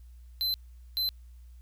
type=tone bursts at uneven times; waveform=square; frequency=4063 Hz; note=B7; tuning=48 cents sharp; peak=-27 dBFS; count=2; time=0.41-0.54 / 0.97-1.09 s; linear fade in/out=0 ms; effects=added 60 Hz sine -47 dBFS peak until 1.61 s + white hiss -71 dBFS RMS until 1.61 s